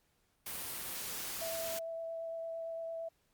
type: noise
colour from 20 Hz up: white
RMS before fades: -41 dBFS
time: 0.46-1.79 s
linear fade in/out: 5 ms
type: tone with vibrato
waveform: sine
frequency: 659.3 Hz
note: E5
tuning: in tune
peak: -38 dBFS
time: 1.41-3.09 s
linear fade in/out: 10 ms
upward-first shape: sine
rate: 8.8 Hz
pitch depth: 9 cents each way
effects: pink hiss -75 dBFS RMS until 3.33 s + Opus 48 kbps